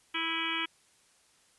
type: harmonic tone with a mistuned harmonic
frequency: 328.5 Hz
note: E4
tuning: 6 cents flat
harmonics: 1 / 3 / 4 / 5 / 6 / 7 / 8 / 9 / 10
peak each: -40 / -40 / -39 / -40 / -41 / -36 / -40 / -37 / -38 dBFS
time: 0.14-0.66 s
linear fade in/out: 10 ms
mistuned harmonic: 8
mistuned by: -73 cents
effects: white hiss -65 dBFS RMS until 1.58 s + resampled to 24000 Hz